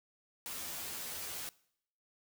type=noise with comb filter; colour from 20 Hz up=white; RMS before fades=-42 dBFS; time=0.46-1.49 s; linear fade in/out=0 ms; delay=12 ms; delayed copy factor=+0.8; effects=noise-tail reverb RT60 0.7 s tail -22 dB re dry